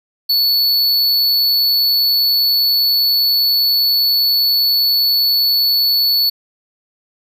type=tone; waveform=square; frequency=4435 Hz; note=C#8; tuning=in tune; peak=-12 dBFS; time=0.29-6.3 s; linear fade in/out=10 ms; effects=none